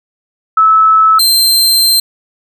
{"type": "tone pair in turn", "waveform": ["sine", "sawtooth"], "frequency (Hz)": [1303, 4137], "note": ["E6", "C8"], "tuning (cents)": [-20, -20], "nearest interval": "octave + minor sixth", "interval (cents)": 2000, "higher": "second", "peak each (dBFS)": -4, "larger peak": "neither", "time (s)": [[0.57, 1.19], [1.19, 2]], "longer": "second", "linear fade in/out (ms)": 5, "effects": []}